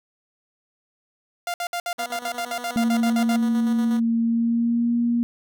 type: tone bursts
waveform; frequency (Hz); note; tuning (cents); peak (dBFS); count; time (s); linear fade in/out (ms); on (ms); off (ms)
sawtooth; 698.5; F5; 0; -21; 15; 1.47-3.36; 2; 70; 60
type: tone with tremolo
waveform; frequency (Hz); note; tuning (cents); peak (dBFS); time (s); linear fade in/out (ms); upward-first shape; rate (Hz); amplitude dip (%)
10% pulse; 244; B3; -21; -25; 1.98-4; 10; square; 8.3; 50
type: tone with pitch glide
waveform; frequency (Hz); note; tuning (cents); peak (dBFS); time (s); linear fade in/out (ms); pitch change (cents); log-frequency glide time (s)
sine; 230 to 236.7; A#3 to A#3; -23 to +27; -18; 2.76-5.23; 0; +50; 4.22-4.95
effects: none